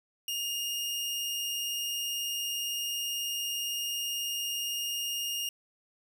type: tone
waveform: sawtooth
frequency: 2837 Hz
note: F7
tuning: 27 cents sharp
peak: -28 dBFS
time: 0.28-5.49 s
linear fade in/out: 2 ms
effects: none